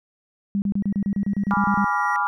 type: tone bursts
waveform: sine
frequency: 200 Hz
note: G3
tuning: 35 cents sharp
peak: -19 dBFS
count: 13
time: 0.55-1.844 s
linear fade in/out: 0 ms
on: 70 ms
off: 32 ms
type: tone with exponential growth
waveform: triangle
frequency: 1909 Hz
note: A#6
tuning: 41 cents sharp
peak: -26 dBFS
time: 0.82-2.16 s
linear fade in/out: 0 ms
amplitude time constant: 290 ms
type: chord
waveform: sine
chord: G# diminished seventh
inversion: none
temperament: equal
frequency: 830.6 / 987.8 / 1174.7 / 1396.9 Hz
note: G#5 / B5 / D6 / F6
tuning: 0 / 0 / 0 / 0 cents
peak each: -25 dBFS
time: 1.51-2.27 s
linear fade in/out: 0 ms
effects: none